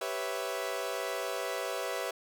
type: chord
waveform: sawtooth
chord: C# half-diminished seventh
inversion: second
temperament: equal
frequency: 392 / 493.9 / 554.4 / 659.3 Hz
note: G4 / B4 / C#5 / E5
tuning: 0 / 0 / 0 / 0 cents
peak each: -36 / -34 / -35 / -34 dBFS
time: 0.01-2.11 s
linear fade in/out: 5 ms
effects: none